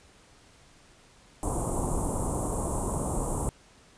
pink band-stop noise, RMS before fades -29 dBFS, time 1.43-3.49 s, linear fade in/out 0 ms, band 1100 to 7700 Hz, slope 48 dB/octave, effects pink hiss -57 dBFS RMS until 3.97 s + resampled to 22050 Hz

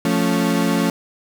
35% pulse chord, F augmented, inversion none, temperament equal, 174.61 / 220 / 277.2 Hz, F3 / A3 / C#4, 0 / 0 / 0 cents, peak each -19 dBFS, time 0.05-0.9 s, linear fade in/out 2 ms, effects none

